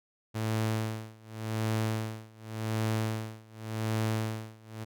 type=tone with tremolo; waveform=sawtooth; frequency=110 Hz; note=A2; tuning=in tune; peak=-23 dBFS; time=0.34-4.85 s; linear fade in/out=20 ms; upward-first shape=sine; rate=0.88 Hz; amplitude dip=95%; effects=none